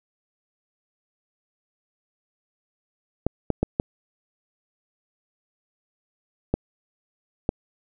clicks, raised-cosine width 2 ms, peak -7 dBFS, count 6, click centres 3.266 / 3.503 / 3.63 / 3.799 / 6.54 / 7.491 s, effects none

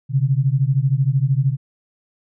sine beating tone pair, 129.8 / 142.8 Hz, C3 / D3, -13 / -48 cents, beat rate 13 Hz, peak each -17 / -18 dBFS, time 0.09-1.57 s, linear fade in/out 50 ms, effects none

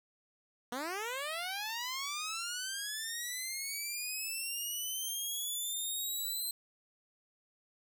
10% pulse linear sweep, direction up, 233.1 to 4111 Hz, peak -28 dBFS, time 0.72-6.51 s, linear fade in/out 2 ms, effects none

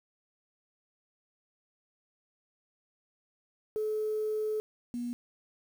sine tone pair in turn, 430 / 241.3 Hz, A4 / B3, -40 / -40 cents, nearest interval minor seventh, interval 1000 cents, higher first, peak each -28 / -32 dBFS, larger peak first, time 3.76-4.6 / 4.94-5.13 s, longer first, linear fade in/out 0 ms, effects tanh soft clip ceiling -24 dBFS + 9-bit

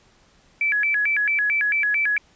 sine tone with vibrato, 1975.5 Hz, B6, in tune, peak -18 dBFS, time 0.61-2.18 s, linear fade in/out 2 ms, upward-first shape square, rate 4.5 Hz, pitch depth 280 cents each way, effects pink hiss -57 dBFS RMS until 2.35 s + resampled to 16000 Hz

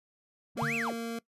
triangle linear two-way sweep, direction up then down, 62.8 to 2721 to 62.8 Hz, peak -29 dBFS, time 0.55-0.94 s, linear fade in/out 50 ms, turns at 0.75 s
25% pulse tone, 230.7 Hz, A#3, 18 cents flat, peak -30 dBFS, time 0.57-1.19 s, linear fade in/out 5 ms
sine tone with exponential decay, 146.83 Hz, D3, in tune, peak -29 dBFS, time 0.62-0.96 s, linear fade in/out 2 ms, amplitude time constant 72 ms
effects noise-tail reverb RT60 0.1 s tail -21 dB re dry + resampled to 32000 Hz

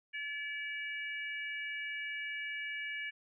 harmonic tone, 575 Hz, D5, 37 cents flat, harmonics 3 / 4 / 5, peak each -41 / -40 / -46 dBFS, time 0.13-3.11 s, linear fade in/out 20 ms, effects none

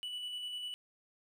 triangle tone with tremolo, 2960 Hz, F#7, in tune, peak -36 dBFS, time 0.03-0.74 s, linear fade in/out 0 ms, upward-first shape square, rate 10 Hz, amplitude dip 25%, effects none

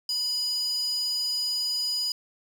square tone with high-pass filter, 987.8 Hz, B5, in tune, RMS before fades -28 dBFS, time 0.09-2.12 s, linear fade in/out 2 ms, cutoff 5000 Hz, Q 7.8, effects 9-bit

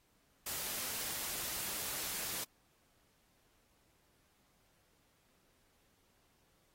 white noise, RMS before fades -40 dBFS, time 0.46-2.44 s, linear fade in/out 5 ms, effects pink hiss -73 dBFS RMS until 6.74 s + AAC 48 kbps

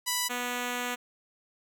5% pulse tone pair in turn, 987.8 / 245.5 Hz, B5 / B3, 0 / -10 cents, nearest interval 2 octaves, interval 2410 cents, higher first, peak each -15 / -19 dBFS, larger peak first, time 0.06-0.29 / 0.29-0.96 s, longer second, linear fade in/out 20 ms, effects none

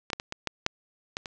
clicks, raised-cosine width 0.2 ms, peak -17 / -9 / -17 / -16 / -11 / -6 / -14 / -19 dBFS, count 8, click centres 0.102 / 0.132 / 0.199 / 0.324 / 0.473 / 0.664 / 1.169 / 1.258 s, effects resampled to 16000 Hz + 7-bit

